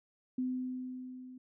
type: tone with level ramp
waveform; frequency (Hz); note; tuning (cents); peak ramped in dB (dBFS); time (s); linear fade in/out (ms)
sine; 254.6; C4; -47; -30 to -47; 0.38-1.38; 5
effects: none